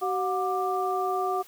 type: tone cluster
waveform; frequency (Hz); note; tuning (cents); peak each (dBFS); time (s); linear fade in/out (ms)
sine; 379.3 / 726 / 1182; F#4 / F#5 / D6; +43 / -33 / +11; -29 / -28 / -30; 0.01-1.43; 20
effects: white hiss -52 dBFS RMS until 1.47 s